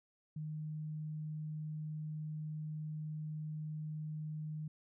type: tone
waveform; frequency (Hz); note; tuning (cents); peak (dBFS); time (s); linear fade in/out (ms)
sine; 153.9; D#3; -19; -39; 0.36-4.68; 5
effects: none

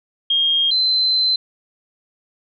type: tone pair in turn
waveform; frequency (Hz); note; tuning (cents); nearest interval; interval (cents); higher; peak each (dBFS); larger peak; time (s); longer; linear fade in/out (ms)
sine; 3232 / 4072; G#7 / C8; -48 / -48; major third; 400; second; -14; neither; 0.3-0.71 / 0.71-1.36; second; 5
effects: none

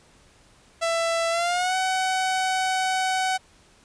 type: tone with pitch glide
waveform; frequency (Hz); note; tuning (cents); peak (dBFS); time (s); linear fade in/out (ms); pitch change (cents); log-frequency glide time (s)
sawtooth; 666 to 751.9; E5 to F#5; +18 to +28; -18; 0.81-3.38; 20; +210; 1.3-1.76
effects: pink hiss -56 dBFS RMS until 3.84 s + resampled to 22050 Hz

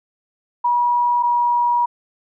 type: tone pair in turn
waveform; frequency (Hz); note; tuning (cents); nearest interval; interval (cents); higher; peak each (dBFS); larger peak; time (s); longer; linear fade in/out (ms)
sine; 965 / 960.7; B5 / B5; -40 / -48; unison; 8; first; -14; neither; 0.64-1.23 / 1.23-1.86; second; 10
effects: none

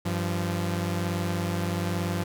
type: tone pair together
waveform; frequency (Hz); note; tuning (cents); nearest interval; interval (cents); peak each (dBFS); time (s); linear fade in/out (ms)
sawtooth; 96.81 / 172.5; G2 / F3; -21 / -21; minor seventh; 1000; -25 / -25; 0.05-2.24; 10
effects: none

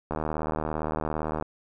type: click train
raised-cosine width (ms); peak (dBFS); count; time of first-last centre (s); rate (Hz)
1; -15; 103; 0.11-1.424; 77.6
effects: none

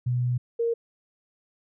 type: tone pair in turn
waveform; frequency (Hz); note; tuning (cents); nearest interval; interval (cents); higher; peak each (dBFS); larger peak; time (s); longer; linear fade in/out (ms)
sine; 123.47 / 464.7; B2 / A#4; 0 / -5; octave + major seventh; 2295; second; -22; neither; 0.06-0.38 / 0.59-0.74; first; 10
effects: none

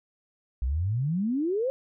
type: exponential sweep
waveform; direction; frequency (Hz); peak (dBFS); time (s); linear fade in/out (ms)
sine; up; 58.27 to 546; -24; 0.62-1.7; 0
effects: none

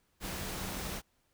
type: tone in noise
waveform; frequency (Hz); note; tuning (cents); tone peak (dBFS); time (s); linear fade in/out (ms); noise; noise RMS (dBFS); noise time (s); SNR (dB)
sine; 191.3; G3; -42; -46; 0.2-1.02; 50; pink; -39; 0.2-1.02; -10
effects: pink hiss -74 dBFS RMS until 1.33 s

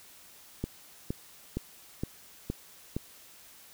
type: click train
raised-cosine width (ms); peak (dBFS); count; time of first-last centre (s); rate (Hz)
3; -18; 6; 0.64-2.966; 2.15
effects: white hiss -54 dBFS RMS until 3.73 s

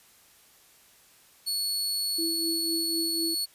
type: tone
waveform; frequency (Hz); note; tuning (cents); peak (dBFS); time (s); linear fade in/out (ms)
sawtooth; 4400; C#8; -14; -24; 1.46-3.46; 20
type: tone with tremolo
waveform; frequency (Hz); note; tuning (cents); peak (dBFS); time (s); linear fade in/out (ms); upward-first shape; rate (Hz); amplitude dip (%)
sine; 329.6; E4; 0; -28; 2.18-3.35; 10; triangle; 4; 65
effects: white hiss -58 dBFS RMS until 3.54 s + resampled to 32000 Hz

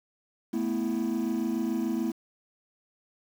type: chord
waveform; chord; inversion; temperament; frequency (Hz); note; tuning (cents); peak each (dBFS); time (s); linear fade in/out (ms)
triangle; A suspended second; none; equal; 220 / 246.9 / 329.6; A3 / B3 / E4; 0 / 0 / 0; -28; 0.53-2.12; 10
effects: tanh soft clip ceiling -19 dBFS + 8-bit

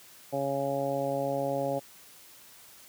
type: harmonic tone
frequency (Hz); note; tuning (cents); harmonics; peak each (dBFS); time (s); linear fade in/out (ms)
138.59; C#3; 0; 1 / 2 / 3 / 4 / 5 / 6; -38 / -36 / -38 / -30 / -35 / -38; 0.32-1.8; 20
effects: white hiss -53 dBFS RMS until 2.88 s + high-pass 60 Hz 12 dB/octave

